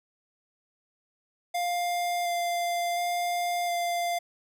square tone with vibrato, 698.5 Hz, F5, in tune, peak -27 dBFS, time 1.54-4.19 s, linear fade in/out 10 ms, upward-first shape square, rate 0.7 Hz, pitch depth 9 cents each way, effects none

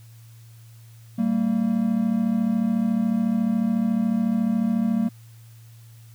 triangle tone pair together, 195 / 229 Hz, G3 / A#3, -9 / -31 cents, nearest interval minor third, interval 278 cents, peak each -22 / -19 dBFS, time 1.18-5.09 s, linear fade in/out 10 ms, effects added 114 Hz sine -44 dBFS peak until 6.14 s + white hiss -57 dBFS RMS until 6.14 s

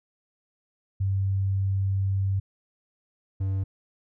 sine / triangle tone pair in turn, 97.1 / 96.37 Hz, G2 / G2, -16 / -29 cents, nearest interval unison, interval 13 cents, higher first, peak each -22 dBFS, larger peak neither, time 1-2.4 / 3.4-3.64 s, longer first, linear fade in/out 10 ms, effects none

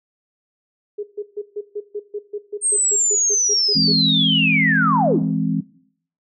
sine tone bursts, 415.3 Hz, G#4, in tune, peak -23 dBFS, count 16, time 0.98-3.928 s, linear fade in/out 10 ms, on 53 ms, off 140 ms
sine linear sweep, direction down, 8640 to 105.2 Hz, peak -15 dBFS, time 2.61-5.23 s, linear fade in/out 50 ms
sine chord, E augmented, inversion none, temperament equal, 164.81 / 207.7 / 261.6 Hz, E3 / G#3 / B#3, 0 / 0 / 0 cents, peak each -22 dBFS, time 3.75-5.61 s, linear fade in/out 10 ms
effects noise-tail reverb RT60 0.6 s tail -17 dB re dry

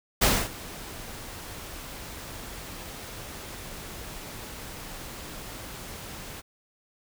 pink noise with ADSR envelope, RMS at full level -19 dBFS, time 0.21-6.42 s, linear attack 14 ms, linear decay 260 ms, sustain -21 dB, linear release 26 ms, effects none

